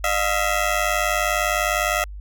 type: ring-modulated tone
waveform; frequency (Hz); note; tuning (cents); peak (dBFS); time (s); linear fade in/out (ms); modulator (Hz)
15% pulse; 659.3; E5; 0; -10; 0.04-2.04; 2; 49.9
effects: added 50 Hz sine -32 dBFS peak until 2.2 s